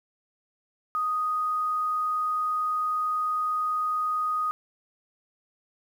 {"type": "tone", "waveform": "sine", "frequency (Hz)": 1244.5, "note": "D#6", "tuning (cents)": 0, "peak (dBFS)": -24, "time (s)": [0.95, 4.51], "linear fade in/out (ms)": 0, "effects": ["9-bit"]}